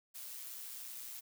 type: noise with amplitude modulation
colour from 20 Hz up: blue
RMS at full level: -45 dBFS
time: 0.14-1.21 s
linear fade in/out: 20 ms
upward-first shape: sine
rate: 124 Hz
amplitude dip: 40%
effects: none